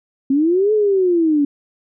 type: linear two-way sweep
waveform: sine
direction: up then down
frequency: 261.6 to 434.5 to 280 Hz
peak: -12 dBFS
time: 0.3-1.45 s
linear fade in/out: 5 ms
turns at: 0.73 s
effects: none